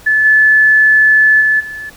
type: tone with level steps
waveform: sine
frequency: 1733 Hz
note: A6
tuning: 27 cents flat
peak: -8 / -5 / -8 / -23 dBFS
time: 0.06-1.9 s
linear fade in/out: 10 ms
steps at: 0.24 / 1.4 / 1.59 s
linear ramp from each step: 20 ms
effects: pink hiss -40 dBFS RMS until 1.96 s